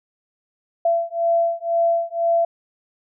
sine beating tone pair, 674 / 676 Hz, E5 / E5, +38 / +43 cents, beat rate 2 Hz, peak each -20 dBFS, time 0.85-2.45 s, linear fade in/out 5 ms, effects none

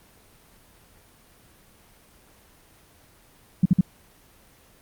sine tone bursts, 180.6 Hz, F#3, 42 cents flat, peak -12 dBFS, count 3, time 3.63-3.81 s, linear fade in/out 5 ms, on 26 ms, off 51 ms, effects pink hiss -55 dBFS RMS until 4.81 s + Opus 24 kbps

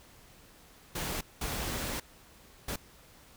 pink noise bursts at uneven times, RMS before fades -35 dBFS, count 3, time 0.95-1.21 / 1.41-2 / 2.68-2.76 s, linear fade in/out 5 ms, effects pink hiss -57 dBFS RMS until 3.36 s

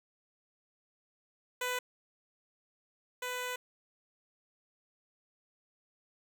10% pulse tone pair in turn, 498.4 / 498.4 Hz, B4 / B4, +16 / +16 cents, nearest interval unison, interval 0 cents, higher neither, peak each -24 / -27 dBFS, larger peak first, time 1.61-1.79 / 3.22-3.56 s, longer second, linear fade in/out 5 ms, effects none

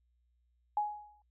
sine tone with exponential decay, 836 Hz, G#5, 11 cents sharp, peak -26 dBFS, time 0.77-1.22 s, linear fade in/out 2 ms, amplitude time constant 96 ms, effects noise-tail reverb RT60 0.1 s tail -25 dB re dry + added 60 Hz sine -70 dBFS peak until 1.3 s

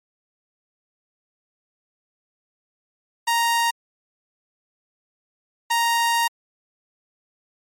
sawtooth tone bursts at uneven times, 933 Hz, A#5, 1 cent sharp, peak -14 dBFS, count 2, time 3.27-3.71 / 5.7-6.28 s, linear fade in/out 10 ms, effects MP3 64 kbps

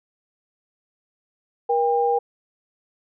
sine tone pair together, 475.7 / 800 Hz, A#4 / G5, +35 / +35 cents, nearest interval major sixth, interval 900 cents, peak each -20 dBFS, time 1.69-2.19 s, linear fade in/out 10 ms, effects none

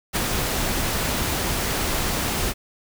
pink noise with ADSR envelope, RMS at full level -20 dBFS, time 0.13-2.54 s, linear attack 33 ms, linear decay 12 ms, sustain -4 dB, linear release 45 ms, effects none

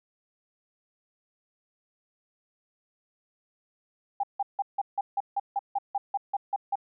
sine tone bursts, 800 Hz, G5, 35 cents sharp, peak -24 dBFS, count 14, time 4.2-6.756 s, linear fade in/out 5 ms, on 34 ms, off 160 ms, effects none

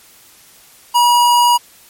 square tone, 963 Hz, B5, 44 cents flat, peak -9 dBFS, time 0.94-1.58 s, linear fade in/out 20 ms, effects white hiss -45 dBFS RMS until 1.89 s + MP3 64 kbps

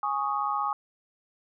sine chord, Ab suspended fourth, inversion none, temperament equal, 830.6 / 1108.7 / 1244.5 Hz, Ab5 / Db6 / Eb6, 0 / 0 / 0 cents, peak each -30 / -30 / -30 dBFS, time 0.03-0.73 s, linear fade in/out 2 ms, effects none

